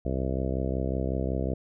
harmonic tone, 65.41 Hz, C2, in tune, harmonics 1 / 2 / 3 / 4 / 5 / 6 / 7 / 8 / 9 / 10, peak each -30 / -33 / -35 / -36 / -37 / -38 / -38 / -39 / -40 / -40 dBFS, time 0.05-1.54 s, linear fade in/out 5 ms, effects none

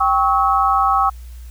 sine chord, C# diminished, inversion second, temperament equal with one note detuned, 784 / 1108.7 / 1289.9 Hz, G5 / C#6 / E6, 0 / 0 / -38 cents, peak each -17 dBFS, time 0-1.1 s, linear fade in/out 10 ms, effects added 60 Hz sine -32 dBFS peak until 1.5 s + white hiss -51 dBFS RMS until 1.5 s

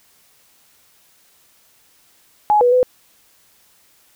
sine tone with pitch steps, 840 / 489.2 / 503 Hz, G#5 / B4 / B4, +19 / -16 / +32 cents, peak -10 dBFS, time 2.5-2.83 s, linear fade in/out 0 ms, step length 110 ms, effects white hiss -55 dBFS RMS until 4.15 s

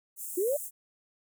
pink high-pass noise, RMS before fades -39 dBFS, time 0.16-0.71 s, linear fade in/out 50 ms, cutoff 7400 Hz, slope 48 dB/octave
sine linear sweep, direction up, 337.8 to 607 Hz, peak -25 dBFS, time 0.37-0.57 s, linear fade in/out 10 ms
effects none

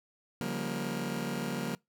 sawtooth chord, G half-diminished seventh, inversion second, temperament just, 141.12 / 176.4 / 196 / 235.2 Hz, Db3 / F3 / G3 / Bb3, +31 / +18 / 0 / +16 cents, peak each -36 / -34 / -36 / -32 dBFS, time 0.41-1.75 s, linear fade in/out 0 ms, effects noise-tail reverb RT60 0.2 s tail -25 dB re dry

